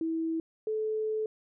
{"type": "tone pair in turn", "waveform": "sine", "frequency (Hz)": [325.2, 434.1], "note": ["E4", "A4"], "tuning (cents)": [-23, -23], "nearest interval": "perfect fourth", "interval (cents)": 500, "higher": "second", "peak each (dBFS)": -28, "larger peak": "neither", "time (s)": [[0.01, 0.4], [0.67, 1.26]], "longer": "second", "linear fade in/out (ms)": 2, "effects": []}